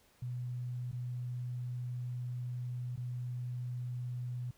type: tone with dropouts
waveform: sine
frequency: 123.47 Hz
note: B2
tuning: in tune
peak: -36 dBFS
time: 0.22-4.51 s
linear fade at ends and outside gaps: 5 ms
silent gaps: 0.915-0.928 / 2.961-2.975 s
effects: pink hiss -67 dBFS RMS until 4.57 s